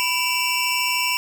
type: tone cluster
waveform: square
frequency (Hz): 989 / 2315 / 2657 / 2790 / 5410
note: B5 / D7 / E7 / F7 / E8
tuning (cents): +2 / -25 / +13 / -2 / +44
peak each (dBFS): -27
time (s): 0-1.17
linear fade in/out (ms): 0
effects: none